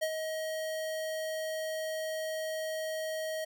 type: tone with ADSR envelope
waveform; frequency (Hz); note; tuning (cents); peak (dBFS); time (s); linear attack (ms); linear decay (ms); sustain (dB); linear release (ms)
square; 632; D#5; +27; -28; 0.01-3.45; 19; 57; -6; 11
effects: none